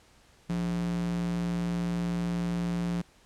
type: tone with high-pass filter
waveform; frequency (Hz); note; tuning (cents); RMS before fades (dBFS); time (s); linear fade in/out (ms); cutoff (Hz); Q
square; 58.27; A#1; 0; -30; 0.49-3.02; 10; 150; 5.1
effects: pink hiss -60 dBFS RMS until 3.25 s + low-pass 9000 Hz 12 dB/octave